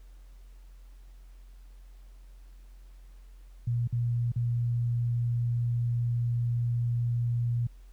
sine tone with dropouts, 119 Hz, A#2, 36 cents sharp, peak -25 dBFS, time 3.67-7.67 s, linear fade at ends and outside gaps 5 ms, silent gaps 3.875-3.925 / 4.319-4.36 s, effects added 44 Hz sine -47 dBFS peak until 7.92 s + pink hiss -67 dBFS RMS until 7.92 s

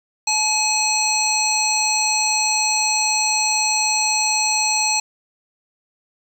harmonic tone with a mistuned harmonic, 848 Hz, G#5, 36 cents sharp, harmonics 1 / 3 / 5 / 7 / 9, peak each -23 / -23 / -23 / -23 / -23 dBFS, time 0.27-5 s, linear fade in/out 5 ms, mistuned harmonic 1, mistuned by +26 cents, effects 7-bit

